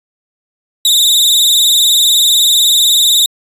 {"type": "tone with vibrato", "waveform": "sawtooth", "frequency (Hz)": 3713, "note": "A#7", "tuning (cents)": -8, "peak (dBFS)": -4, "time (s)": [0.85, 3.26], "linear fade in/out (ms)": 2, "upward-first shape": "triangle", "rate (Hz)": 20, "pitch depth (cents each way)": 120, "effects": ["resampled to 32000 Hz"]}